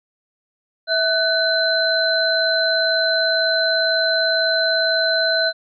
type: tone cluster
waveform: sine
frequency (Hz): 651 / 1503 / 4071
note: E5 / F#6 / C8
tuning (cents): -22 / +27 / -48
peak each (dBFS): -20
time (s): 0.87-5.53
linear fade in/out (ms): 50
effects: none